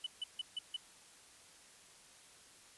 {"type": "tone bursts", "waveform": "triangle", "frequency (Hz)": 2989, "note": "F#7", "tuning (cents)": 17, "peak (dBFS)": -35, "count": 5, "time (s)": [0.04, 0.765], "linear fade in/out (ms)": 5, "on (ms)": 25, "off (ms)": 150, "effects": ["white hiss -60 dBFS RMS until 2.77 s", "resampled to 24000 Hz"]}